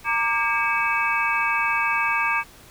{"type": "tone cluster", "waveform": "sine", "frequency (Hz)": [923, 1179, 1616, 2257, 2603], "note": ["A#5", "D6", "G#6", "C#7", "E7"], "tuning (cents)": [-17, 6, -48, 31, -22], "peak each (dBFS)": -26, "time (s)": [0.04, 2.44], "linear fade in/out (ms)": 50, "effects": ["pink hiss -48 dBFS RMS until 2.7 s"]}